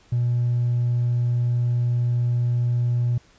sine tone with hard clipping, 120.9 Hz, B2, 36 cents flat, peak -19 dBFS, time 0.12-3.18 s, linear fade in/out 5 ms, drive 1 dB, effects pink hiss -56 dBFS RMS until 3.38 s + resampled to 16000 Hz

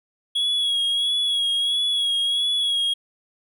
triangle tone with vibrato, 3335 Hz, G#7, 7 cents sharp, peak -18 dBFS, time 0.35-2.94 s, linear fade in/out 10 ms, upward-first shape sine, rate 1.5 Hz, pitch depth 35 cents each way, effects none

